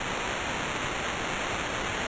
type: noise with sample-and-hold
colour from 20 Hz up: blue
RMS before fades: -31 dBFS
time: 0-2.07 s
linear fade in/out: 5 ms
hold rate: 4900 Hz
effects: resampled to 16000 Hz